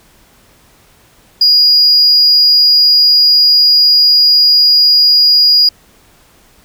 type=tone; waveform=sine; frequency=4878 Hz; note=D#8; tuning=35 cents flat; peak=-3 dBFS; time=1.41-5.69 s; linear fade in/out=5 ms; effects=tanh soft clip ceiling -2 dBFS + pink hiss -47 dBFS RMS until 6.64 s